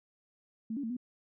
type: tone with pitch steps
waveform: sine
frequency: 222.4 / 283 / 225.8 / 247.6 Hz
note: A3 / C#4 / A3 / B3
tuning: +19 / +36 / +45 / +5 cents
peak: -33 dBFS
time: 0.7-0.968 s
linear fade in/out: 5 ms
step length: 67 ms
effects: none